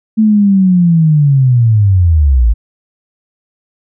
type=linear sweep; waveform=sine; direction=down; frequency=221.6 to 51.91 Hz; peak=-5 dBFS; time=0.17-2.54 s; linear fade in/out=20 ms; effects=none